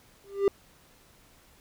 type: tone with exponential growth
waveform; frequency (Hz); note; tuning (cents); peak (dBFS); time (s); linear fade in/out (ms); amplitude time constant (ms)
triangle; 397.1; G4; +22; -14; 0.24-0.48; 1; 52
effects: pink hiss -59 dBFS RMS until 1.6 s